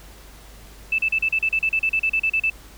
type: tone bursts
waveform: sine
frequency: 2637 Hz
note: E7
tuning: in tune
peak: -17 dBFS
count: 16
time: 0.92-2.5 s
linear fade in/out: 5 ms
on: 65 ms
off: 36 ms
effects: added 50 Hz sine -44 dBFS peak until 2.77 s + pink hiss -47 dBFS RMS until 2.77 s